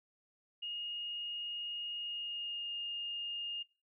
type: tone with pitch glide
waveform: sine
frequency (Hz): 2858 to 2832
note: F7 to F7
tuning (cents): +39 to +23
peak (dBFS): -38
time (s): 0.62-3.63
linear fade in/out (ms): 10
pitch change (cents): -16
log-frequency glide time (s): 1.98-2.74
effects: noise-tail reverb RT60 0.3 s tail -19 dB re dry